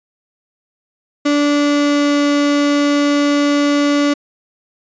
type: tone with pitch glide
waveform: 35% pulse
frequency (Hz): 290.6 to 288.6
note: D4 to D4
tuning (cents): -18 to -30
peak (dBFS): -10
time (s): 1.25-4.14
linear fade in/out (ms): 10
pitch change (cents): -12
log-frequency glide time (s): 1.49-2.23
effects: resampled to 16000 Hz